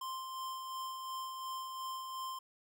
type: tone with tremolo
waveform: square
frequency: 1046.5 Hz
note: C6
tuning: in tune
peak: -39 dBFS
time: 0.01-2.39 s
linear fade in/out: 5 ms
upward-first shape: sine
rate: 2.8 Hz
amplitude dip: 35%
effects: none